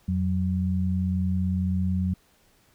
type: tone pair together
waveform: sine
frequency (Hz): 87.6 / 185.62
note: F2 / F#3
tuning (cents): +6 / +6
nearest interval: octave + minor second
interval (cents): 1300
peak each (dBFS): -25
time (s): 0.08-2.14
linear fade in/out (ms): 5
effects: pink hiss -62 dBFS RMS until 2.74 s